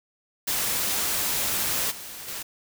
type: noise with level steps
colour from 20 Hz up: white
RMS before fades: -26 / -39 / -34 dBFS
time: 0.47-2.43 s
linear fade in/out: 10 ms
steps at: 1.9 / 2.27 s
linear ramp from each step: 20 ms
effects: none